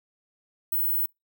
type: tone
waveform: sine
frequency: 15980 Hz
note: B9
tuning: 19 cents sharp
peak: -22 dBFS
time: 0.72-1.06 s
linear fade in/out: 5 ms
effects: noise-tail reverb RT60 0.2 s tail -26 dB re dry